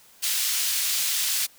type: high-pass noise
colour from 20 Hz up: pink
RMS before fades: -25 dBFS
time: 0.22-1.47 s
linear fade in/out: 20 ms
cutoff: 3500 Hz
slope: 12 dB/octave
effects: white hiss -54 dBFS RMS until 1.58 s